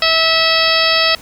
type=harmonic tone; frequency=650 Hz; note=E5; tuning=24 cents flat; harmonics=1 / 2 / 3 / 4 / 5 / 6 / 7 / 8; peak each=-19 / -19 / -19 / -19 / -19 / -19 / -19 / -19 dBFS; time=0.02-1.15 s; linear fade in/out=2 ms; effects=pink hiss -39 dBFS RMS until 1.21 s